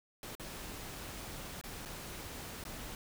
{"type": "noise with dropouts", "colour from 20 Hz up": "pink", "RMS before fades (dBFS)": -45, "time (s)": [0.23, 2.95], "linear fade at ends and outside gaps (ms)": 1, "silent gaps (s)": [[0.352, 0.397], [1.613, 1.638], [1.852, 1.858], [2.639, 2.651]], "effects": []}